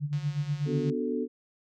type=tone with tremolo; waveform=sine; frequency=146.3 Hz; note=D3; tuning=6 cents flat; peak=-24 dBFS; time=0-0.94 s; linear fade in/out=50 ms; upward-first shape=sine; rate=8.2 Hz; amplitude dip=80%
type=click train; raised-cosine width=0.2 ms; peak=-32 dBFS; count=140; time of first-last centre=0.13-0.898 s; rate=181 Hz
type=chord; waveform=sine; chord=B minor seventh; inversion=none; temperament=equal; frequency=246.9 / 293.7 / 370 / 440 Hz; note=B3 / D4 / F#4 / A4; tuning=0 / 0 / 0 / 0 cents; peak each=-31 / -34 / -36 / -32 dBFS; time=0.65-1.28 s; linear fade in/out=50 ms
effects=none